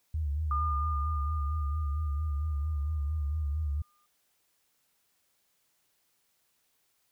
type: tone with vibrato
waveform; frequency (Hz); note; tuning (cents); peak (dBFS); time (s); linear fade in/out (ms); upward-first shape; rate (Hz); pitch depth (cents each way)
sine; 74.9; D2; +35; -28; 0.14-3.82; 5; sine; 4.4; 99
type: tone with exponential decay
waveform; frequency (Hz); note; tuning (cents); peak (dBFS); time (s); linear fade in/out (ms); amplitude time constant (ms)
sine; 1211; D#6; -47; -28; 0.51-4.06; 2; 770
effects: white hiss -73 dBFS RMS until 7.11 s